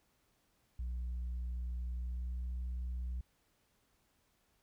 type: tone with pitch glide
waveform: sine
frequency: 60.9 to 61.75 Hz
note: B1 to B1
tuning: -24 to 0 cents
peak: -34 dBFS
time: 0.79-3.21 s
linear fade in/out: 5 ms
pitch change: +24 cents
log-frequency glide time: 1.98-2.37 s
effects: tanh soft clip ceiling -35 dBFS + pink hiss -75 dBFS RMS until 4.62 s